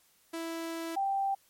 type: tone pair in turn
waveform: sawtooth / sine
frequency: 330 / 784.9 Hz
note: E4 / G5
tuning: +2 / +2 cents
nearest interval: octave + minor third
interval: 1500 cents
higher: second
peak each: -31 / -27 dBFS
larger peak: second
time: 0.33-0.96 / 0.96-1.35 s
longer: first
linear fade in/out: 10 ms
effects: white hiss -66 dBFS RMS until 1.49 s + MP3 64 kbps